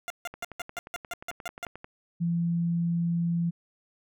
15% pulse tone bursts, 698.5 Hz, F5, in tune, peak -26 dBFS, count 10, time 0.08-1.65 s, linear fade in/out 0 ms, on 22 ms, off 150 ms
click train, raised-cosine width 0.5 ms, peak -26 dBFS, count 18, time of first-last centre 0.34-1.844 s, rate 11.3 Hz
sine tone, 170 Hz, F3, 46 cents flat, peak -24 dBFS, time 2.2-3.51 s, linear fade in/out 20 ms
effects none

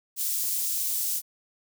white high-pass noise, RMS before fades -28 dBFS, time 0.16-1.22 s, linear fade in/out 50 ms, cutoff 6400 Hz, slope 12 dB/octave, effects none

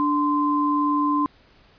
sine tone pair together, 293.7 / 1036.4 Hz, D4 / C6, 0 / -17 cents, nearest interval octave + minor seventh, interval 2183 cents, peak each -21 dBFS, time 0-1.26 s, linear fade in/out 0 ms, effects pink hiss -55 dBFS RMS until 1.78 s + resampled to 11025 Hz

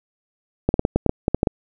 clicks, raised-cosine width 2 ms, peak -3 dBFS, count 11, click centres 0.69 / 0.741 / 0.794 / 0.851 / 0.96 / 1.063 / 1.094 / 1.281 / 1.346 / 1.431 / 1.472 s, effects none

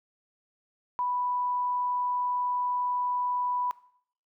sine tone, 987.8 Hz, B5, in tune, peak -26 dBFS, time 0.99-3.71 s, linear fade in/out 0 ms, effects noise-tail reverb RT60 0.6 s tail -18 dB re dry

